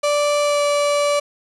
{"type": "tone with pitch glide", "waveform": "35% pulse", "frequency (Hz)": [585, 580], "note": ["D5", "D5"], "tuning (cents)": [-7, -22], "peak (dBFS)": -14, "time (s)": [0.03, 1.2], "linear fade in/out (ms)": 10, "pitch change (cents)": -15, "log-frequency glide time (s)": [0.42, 0.62], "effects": ["resampled to 24000 Hz", "7-bit"]}